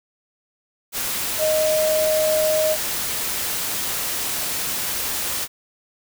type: tone in noise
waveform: sine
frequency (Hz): 622.3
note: D#5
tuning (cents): 0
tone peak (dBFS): -17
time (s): 1.38-2.77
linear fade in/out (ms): 50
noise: white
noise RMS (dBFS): -25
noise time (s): 0.92-5.48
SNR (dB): +5
effects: none